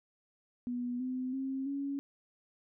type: tone with pitch steps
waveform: sine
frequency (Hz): 244.6 / 255.6 / 267 / 279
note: B3 / C4 / C4 / C#4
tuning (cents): -16 / -40 / +35 / +11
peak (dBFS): -33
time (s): 0.67-1.99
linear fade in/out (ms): 0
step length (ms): 330
effects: none